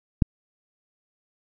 click, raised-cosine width 5 ms, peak -4 dBFS, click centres 0.222 s, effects none

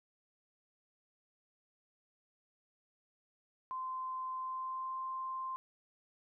sine tone with pitch glide, 1036 to 1046.8 Hz, C6 to C6, -17 to 0 cents, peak -37 dBFS, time 3.71-5.56 s, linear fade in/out 0 ms, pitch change +17 cents, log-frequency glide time 4.34-4.98 s, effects none

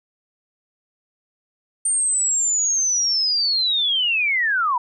sine linear sweep, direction down, 8870 to 932.3 Hz, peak -17 dBFS, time 1.85-4.78 s, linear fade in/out 5 ms, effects none

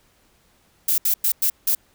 violet noise bursts at uneven times, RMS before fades -19 dBFS, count 5, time 0.88-0.98 / 1.05-1.14 / 1.24-1.32 / 1.42-1.5 / 1.67-1.75 s, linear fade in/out 5 ms, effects pink hiss -60 dBFS RMS until 1.94 s

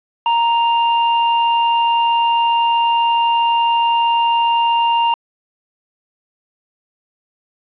square tone, 932.3 Hz, A#5, in tune, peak -13 dBFS, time 0.26-5.14 s, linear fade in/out 2 ms, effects resampled to 8000 Hz + 7-bit

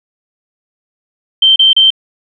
sine tone bursts, 3125 Hz, G7, 6 cents flat, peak -4 dBFS, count 3, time 1.42-1.904 s, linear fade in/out 5 ms, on 140 ms, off 32 ms, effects none

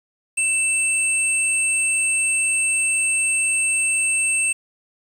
sine tone pair together, 2649 / 8498 Hz, E7 / C9, +8 / +26 cents, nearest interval octave + minor sixth, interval 2018 cents, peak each -20 dBFS, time 0.37-4.53 s, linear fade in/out 10 ms, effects 7-bit

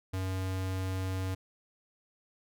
square tone, 94.1 Hz, F#2, 30 cents sharp, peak -32 dBFS, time 0.13-1.35 s, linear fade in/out 10 ms, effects none

